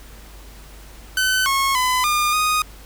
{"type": "tone with pitch steps", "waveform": "sawtooth", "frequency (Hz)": [1518, 1091, 1009, 1210, 1241], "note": ["F#6", "C#6", "B5", "D#6", "D#6"], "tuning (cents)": [44, -28, 37, -49, -5], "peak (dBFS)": -13, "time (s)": [1.17, 2.62], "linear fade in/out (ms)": 2, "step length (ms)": 290, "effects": ["added 50 Hz sine -40 dBFS peak until 2.85 s", "pink hiss -45 dBFS RMS until 2.85 s"]}